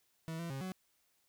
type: tone with pitch steps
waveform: 40% pulse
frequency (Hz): 162.3 / 168.7 / 135 / 186.5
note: E3 / E3 / C#3 / F#3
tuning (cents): -27 / +40 / -45 / +14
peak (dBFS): -38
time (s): 0.28-0.72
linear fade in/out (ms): 0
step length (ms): 110
effects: white hiss -75 dBFS RMS until 1.28 s